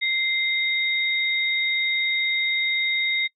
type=tone pair together; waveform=sine; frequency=2093 / 3729 Hz; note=C7 / A#7; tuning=0 / 0 cents; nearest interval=minor seventh; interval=1000 cents; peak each=-22 / -25 dBFS; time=0.01-3.28 s; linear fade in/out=20 ms; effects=noise-tail reverb RT60 0.1 s tail -25 dB re dry